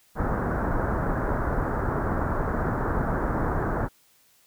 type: low-pass noise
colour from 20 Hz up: pink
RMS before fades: -26 dBFS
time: 0.15-3.89 s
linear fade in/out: 50 ms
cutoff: 1600 Hz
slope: 48 dB/octave
effects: white hiss -61 dBFS RMS until 4.46 s